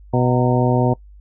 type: harmonic tone with a mistuned harmonic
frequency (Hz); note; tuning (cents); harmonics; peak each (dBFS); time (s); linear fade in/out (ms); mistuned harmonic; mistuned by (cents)
124.3; B2; +12; 1 / 2 / 3 / 4 / 5 / 6 / 7; -17 / -20 / -22 / -23 / -24 / -25 / -25; 0.13-0.94; 10; 7; +91
effects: noise-tail reverb RT60 0.1 s tail -22 dB re dry + added 50 Hz sine -40 dBFS peak until 1.2 s